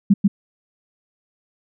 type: tone with echo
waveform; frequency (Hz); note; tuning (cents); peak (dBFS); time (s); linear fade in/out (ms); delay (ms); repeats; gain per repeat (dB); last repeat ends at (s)
sine; 199.1; G3; +27; -8; 0.1-0.14; 10; 140; 1; -2; 0.28
effects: none